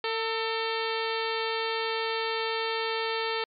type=harmonic tone with a mistuned harmonic; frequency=450.5 Hz; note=A4; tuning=41 cents sharp; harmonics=1 / 2 / 3 / 4 / 5 / 6 / 7 / 8 / 9 / 10; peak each=-31 / -34 / -36 / -37 / -38 / -39 / -39 / -40 / -41 / -41 dBFS; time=0.04-3.44 s; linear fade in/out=2 ms; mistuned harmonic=3; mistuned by=-43 cents; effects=MP3 96 kbps